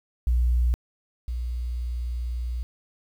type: tone pair in turn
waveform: sine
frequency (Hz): 60.4 / 60.4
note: B1 / B1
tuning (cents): -38 / -38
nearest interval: unison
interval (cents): 0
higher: neither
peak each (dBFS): -17 / -26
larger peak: first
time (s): 0.27-0.74 / 1.28-2.63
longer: second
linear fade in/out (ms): 0
effects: tanh soft clip ceiling -15 dBFS + 9-bit